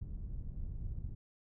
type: low-pass noise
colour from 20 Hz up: pink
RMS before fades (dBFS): -41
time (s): 0.01-1.15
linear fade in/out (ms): 10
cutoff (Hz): 100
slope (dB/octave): 12
effects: none